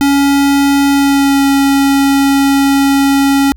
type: tone with pitch glide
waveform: square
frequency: 280 to 276.5 Hz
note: C#4 to C#4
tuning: +18 to -4 cents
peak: -8 dBFS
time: 0.01-3.52 s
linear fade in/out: 0 ms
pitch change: -22 cents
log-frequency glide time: 0.9-1.46 s
effects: added 60 Hz sine -33 dBFS peak until 3.56 s